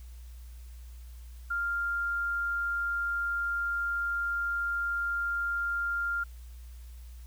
sine tone, 1396.9 Hz, F6, in tune, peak -28 dBFS, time 1.5-6.24 s, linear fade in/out 10 ms, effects added 60 Hz sine -43 dBFS peak until 7.26 s + white hiss -61 dBFS RMS until 7.26 s

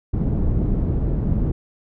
pink low-pass noise, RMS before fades -20 dBFS, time 0.13-1.52 s, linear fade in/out 10 ms, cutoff 240 Hz, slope 12 dB/octave, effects none

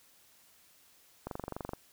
click train, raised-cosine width 1 ms, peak -23 dBFS, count 12, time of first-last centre 1.27-1.734 s, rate 23.7 Hz, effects white hiss -63 dBFS RMS until 1.92 s

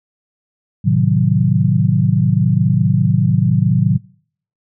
sine chord, A diminished seventh, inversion none, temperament equal, 110 / 130.81 / 155.56 / 185 Hz, A2 / C3 / Eb3 / Gb3, 0 / 0 / 0 / 0 cents, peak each -16 dBFS, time 0.84-3.98 s, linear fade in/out 20 ms, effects noise-tail reverb RT60 0.6 s tail -25 dB re dry

